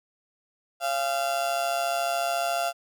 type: tone with amplitude modulation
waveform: 35% pulse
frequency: 688 Hz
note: F5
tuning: 26 cents flat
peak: -20 dBFS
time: 0.8-2.73 s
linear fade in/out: 50 ms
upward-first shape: sine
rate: 134 Hz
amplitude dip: 65%
effects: none